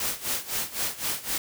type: noise with tremolo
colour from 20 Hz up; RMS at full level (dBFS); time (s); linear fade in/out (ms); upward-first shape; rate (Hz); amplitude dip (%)
white; -27; 0-1.38; 2; sine; 3.9; 85
effects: none